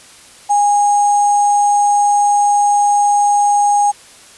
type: tone with sample-and-hold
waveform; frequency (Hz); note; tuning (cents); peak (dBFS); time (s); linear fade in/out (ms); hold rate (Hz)
sine; 819; G#5; -24; -9; 0.49-3.92; 20; 7350
effects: white hiss -41 dBFS RMS until 4.37 s + resampled to 24000 Hz